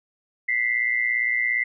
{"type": "tone pair together", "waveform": "sine", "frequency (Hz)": [1975.5, 2093], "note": ["B6", "C7"], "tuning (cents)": [0, 0], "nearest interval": "minor second", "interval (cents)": 100, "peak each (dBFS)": -23, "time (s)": [0.48, 1.64], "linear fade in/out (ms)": 10, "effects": []}